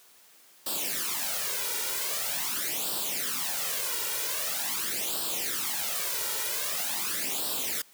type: noise with flanger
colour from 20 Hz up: white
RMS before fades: -31 dBFS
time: 0.66-7.82 s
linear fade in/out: 5 ms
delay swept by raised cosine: 0.23 to 2.13 ms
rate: 0.44 Hz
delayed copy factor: +0.75
effects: white hiss -57 dBFS RMS until 7.93 s + high-pass 200 Hz 12 dB/octave